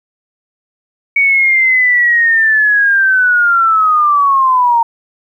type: linear sweep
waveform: sine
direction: down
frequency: 2248 to 915 Hz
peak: -7 dBFS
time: 1.16-4.83 s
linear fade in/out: 5 ms
effects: 8-bit